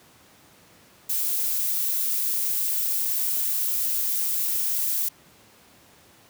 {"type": "noise", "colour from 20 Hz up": "violet", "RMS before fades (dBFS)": -25, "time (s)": [1.09, 5.09], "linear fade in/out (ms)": 10, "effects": ["pink hiss -54 dBFS RMS until 6.29 s", "high-pass 100 Hz 12 dB/octave"]}